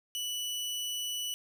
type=tone; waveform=sawtooth; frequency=2960 Hz; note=F#7; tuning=in tune; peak=-30 dBFS; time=0.15-1.34 s; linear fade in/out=0 ms; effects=none